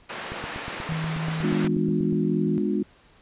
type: band-pass noise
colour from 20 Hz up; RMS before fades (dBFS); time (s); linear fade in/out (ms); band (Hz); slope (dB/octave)
white; -35; 0.09-1.68; 10; 180 to 2200; 12
type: click train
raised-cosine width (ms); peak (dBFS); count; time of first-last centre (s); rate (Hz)
3; -22; 16; 0.32-2.127; 8.3
type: tone with pitch glide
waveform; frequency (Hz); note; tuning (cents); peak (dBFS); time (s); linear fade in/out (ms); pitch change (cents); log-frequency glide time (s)
sine; 160.2 to 163.28; E3 to E3; -49 to -16; -26; 0.89-2.58; 0; +33; 1.18-2.27
type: chord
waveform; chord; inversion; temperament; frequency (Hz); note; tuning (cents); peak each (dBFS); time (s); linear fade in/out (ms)
sine; G# diminished seventh; none; just; 207.7 / 249.2 / 299 / 358.8; G#3 / B3 / D4 / F4; 0 / +16 / +31 / +47; -25 / -30 / -28 / -28; 1.43-2.83; 5
effects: pink hiss -56 dBFS RMS until 3.21 s + resampled to 8000 Hz